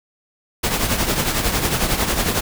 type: noise with tremolo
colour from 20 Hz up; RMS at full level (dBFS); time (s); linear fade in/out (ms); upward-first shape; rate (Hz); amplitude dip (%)
pink; -17; 0.63-2.41; 10; triangle; 11; 65
effects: none